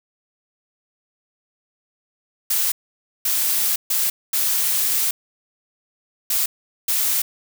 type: noise bursts at uneven times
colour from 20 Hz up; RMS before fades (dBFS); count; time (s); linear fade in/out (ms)
blue; -20; 6; 2.5-2.72 / 3.25-3.76 / 3.9-4.1 / 4.33-5.11 / 6.3-6.46 / 6.88-7.22; 5
effects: none